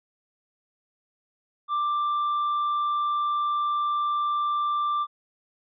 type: tone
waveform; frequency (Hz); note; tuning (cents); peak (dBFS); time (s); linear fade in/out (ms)
triangle; 1180; D6; +8; -21; 1.68-5.07; 50
effects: resampled to 11025 Hz